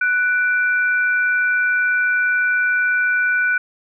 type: tone pair together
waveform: sine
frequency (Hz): 1483 / 2351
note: F#6 / D7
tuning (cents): +4 / +1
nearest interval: minor sixth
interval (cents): 797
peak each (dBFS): -15 / -25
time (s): 0.01-3.58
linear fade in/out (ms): 5
effects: none